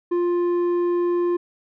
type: tone with low-pass filter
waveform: square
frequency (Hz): 349.9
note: F4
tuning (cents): +3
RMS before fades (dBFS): -21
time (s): 0.11-1.37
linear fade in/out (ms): 10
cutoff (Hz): 790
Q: 0.96
effects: none